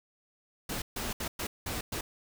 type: noise bursts at uneven times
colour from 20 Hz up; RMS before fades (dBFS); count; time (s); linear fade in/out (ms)
pink; -35; 6; 0.69-0.82 / 0.96-1.13 / 1.2-1.28 / 1.39-1.47 / 1.66-1.81 / 1.92-2.01; 5
effects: none